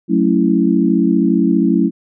sine chord, F# minor seventh, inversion none, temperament equal, 185 / 220 / 277.2 / 329.6 Hz, F#3 / A3 / C#4 / E4, 0 / 0 / 0 / 0 cents, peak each -16 dBFS, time 0.08-1.91 s, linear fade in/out 50 ms, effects none

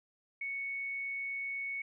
sine tone, 2218 Hz, C#7, in tune, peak -35 dBFS, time 0.41-1.82 s, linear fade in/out 5 ms, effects none

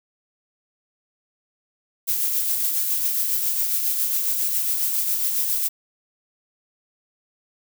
violet noise with tremolo, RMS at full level -21 dBFS, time 2.07-5.69 s, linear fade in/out 20 ms, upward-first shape triangle, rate 7.3 Hz, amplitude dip 40%, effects none

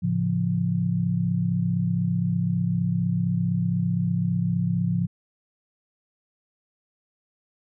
sine chord, A augmented, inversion none, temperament equal with one note detuned, 110 / 138.59 / 174.01 Hz, A2 / C#3 / E#3, 0 / 0 / -6 cents, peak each -27 / -28 / -23 dBFS, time 0.02-5.07 s, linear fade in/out 20 ms, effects none

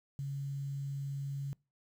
sine tone with quantisation, 139.1 Hz, C#3, 6 cents sharp, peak -35 dBFS, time 0.19-1.53 s, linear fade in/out 0 ms, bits 10, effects noise-tail reverb RT60 0.3 s tail -25 dB re dry

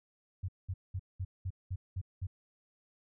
sine tone bursts, 93.1 Hz, F#2, 11 cents sharp, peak -33 dBFS, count 8, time 0.43-2.27 s, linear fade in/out 10 ms, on 55 ms, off 200 ms, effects none

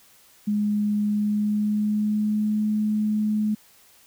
sine tone with pitch glide, 208.3 to 212.7 Hz, G#3 to G#3, +5 to +42 cents, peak -20 dBFS, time 0.47-3.55 s, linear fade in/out 10 ms, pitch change +37 cents, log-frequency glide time 1.07-2.61 s, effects white hiss -55 dBFS RMS until 4.06 s

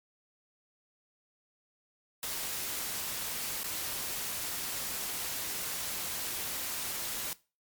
white noise with dropouts, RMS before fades -36 dBFS, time 2.23-7.33 s, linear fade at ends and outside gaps 1 ms, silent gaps 3.633-3.642 s, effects noise-tail reverb RT60 0.3 s tail -19 dB re dry + MP3 96 kbps

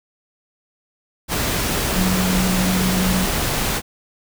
sine tone in noise, 185 Hz, F#3, in tune, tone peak -18 dBFS, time 1.94-3.27 s, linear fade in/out 50 ms, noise pink, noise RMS -21 dBFS, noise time 1.28-3.82 s, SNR 0 dB, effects none

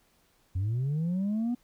sine linear sweep, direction up, 87.5 to 246.9 Hz, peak -24 dBFS, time 0.55-1.55 s, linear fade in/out 10 ms, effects tanh soft clip ceiling -25 dBFS + pink hiss -67 dBFS RMS until 1.63 s

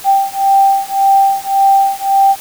sine beating tone pair, 784 / 785.8 Hz, G5 / G5, 0 / +4 cents, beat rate 1.8 Hz, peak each -11 dBFS, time 0.04-2.36 s, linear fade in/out 50 ms, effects white hiss -31 dBFS RMS until 2.4 s

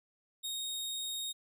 sawtooth tone, 3729 Hz, A#7, in tune, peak -33 dBFS, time 0.43-1.33 s, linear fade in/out 20 ms, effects none

